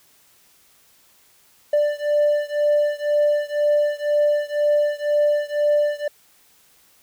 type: beating tone pair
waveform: triangle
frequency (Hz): 589 / 591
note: D5 / D5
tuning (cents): +5 / +11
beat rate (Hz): 2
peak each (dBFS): -17 / -18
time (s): 1.73-6.08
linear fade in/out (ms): 5
effects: tanh soft clip ceiling -8 dBFS + white hiss -56 dBFS RMS until 7.02 s